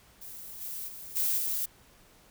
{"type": "noise with level steps", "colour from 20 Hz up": "violet", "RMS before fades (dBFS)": [-44, -38, -44, -28, -31], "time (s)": [0.21, 1.66], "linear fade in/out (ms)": 10, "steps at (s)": [0.6, 0.87, 1.15, 1.37], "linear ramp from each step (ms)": 20, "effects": ["pink hiss -59 dBFS RMS until 2.3 s"]}